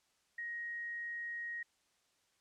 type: tone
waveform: sine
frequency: 1881 Hz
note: A#6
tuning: 15 cents sharp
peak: -39 dBFS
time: 0.38-1.63 s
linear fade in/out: 5 ms
effects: white hiss -75 dBFS RMS until 2.4 s + low-pass 8000 Hz 12 dB/octave